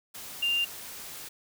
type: tone in noise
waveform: sine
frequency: 2794 Hz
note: F7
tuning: in tune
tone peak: -24 dBFS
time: 0.42-0.65 s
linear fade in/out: 10 ms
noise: white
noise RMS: -42 dBFS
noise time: 0.14-1.29 s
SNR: +15 dB
effects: none